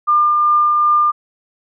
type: tone with tremolo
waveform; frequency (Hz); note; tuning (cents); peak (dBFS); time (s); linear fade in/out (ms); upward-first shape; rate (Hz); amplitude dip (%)
sine; 1200; D6; +37; -9; 0.07-1.12; 20; triangle; 2.6; 25
effects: none